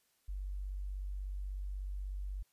sine tone, 48.2 Hz, G1, 28 cents flat, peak -37 dBFS, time 0.28-2.43 s, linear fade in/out 10 ms, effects white hiss -75 dBFS RMS until 2.52 s + resampled to 32000 Hz

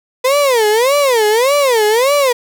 35% pulse tone with vibrato, 493.9 Hz, B4, in tune, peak -8 dBFS, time 0.24-2.33 s, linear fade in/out 10 ms, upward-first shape sine, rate 1.7 Hz, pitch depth 280 cents each way, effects 8-bit

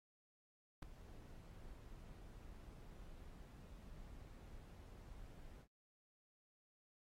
brown noise with ADSR envelope, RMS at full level -39 dBFS, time 0.82-5.68 s, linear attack 8 ms, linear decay 3 ms, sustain -17 dB, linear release 83 ms, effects AAC 48 kbps

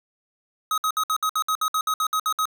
square tone bursts, 1267 Hz, D#6, 31 cents sharp, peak -21 dBFS, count 14, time 0.71-2.455 s, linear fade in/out 2 ms, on 68 ms, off 61 ms, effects none

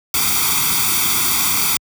white noise with comb filter, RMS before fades -17 dBFS, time 0.14-1.77 s, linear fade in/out 2 ms, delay 0.86 ms, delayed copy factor +1, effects high-pass 60 Hz 12 dB/octave

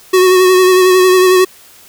square tone with vibrato, 369.6 Hz, F#4, 2 cents flat, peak -6 dBFS, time 0.13-1.45 s, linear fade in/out 10 ms, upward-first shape sine, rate 11 Hz, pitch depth 27 cents each way, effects white hiss -41 dBFS RMS until 1.88 s

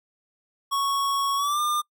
square tone with pitch glide, 1108.7 to 1202.1 Hz, C#6 to D6, 0 to +40 cents, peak -23 dBFS, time 0.71-1.82 s, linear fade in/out 20 ms, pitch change +140 cents, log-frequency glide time 1.36-1.6 s, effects noise-tail reverb RT60 0.1 s tail -26 dB re dry

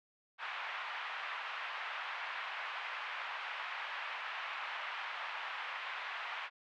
pink band-pass noise, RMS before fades -42 dBFS, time 0.38-6.5 s, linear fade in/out 50 ms, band 890 to 2900 Hz, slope 24 dB/octave, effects none

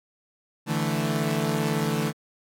sawtooth chord, D suspended second, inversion none, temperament equal, 146.83 / 164.81 / 220 Hz, D3 / E3 / A3, 0 / 0 / 0 cents, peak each -24 dBFS, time 0.66-2.13 s, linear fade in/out 50 ms, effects AAC 64 kbps

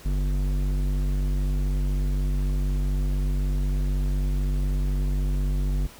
square tone with low-pass filter, 48 Hz, G1, 36 cents flat, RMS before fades -24 dBFS, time 0.05-5.87 s, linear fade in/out 10 ms, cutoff 240 Hz, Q 0.8, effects pink hiss -47 dBFS RMS until 5.99 s

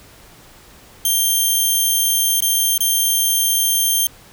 5% pulse tone with dropouts, 3171 Hz, G7, 19 cents sharp, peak -6 dBFS, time 1.05-4.07 s, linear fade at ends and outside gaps 2 ms, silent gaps 2.405-2.422 / 2.779-2.805 s, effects pink hiss -45 dBFS RMS until 4.32 s

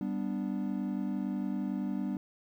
triangle chord, G major, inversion none, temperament equal, 196 / 246.9 / 293.7 Hz, G3 / B3 / D4, 0 / 0 / 0 cents, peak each -32 / -34 / -35 dBFS, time 0.01-2.17 s, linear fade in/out 2 ms, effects 11-bit

